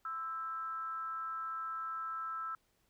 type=tone with frequency modulation; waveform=sine; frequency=1318.5 Hz; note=E6; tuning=in tune; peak=-37 dBFS; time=0.05-2.55 s; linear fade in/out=2 ms; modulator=284 Hz; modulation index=0.37; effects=pink hiss -75 dBFS RMS until 2.89 s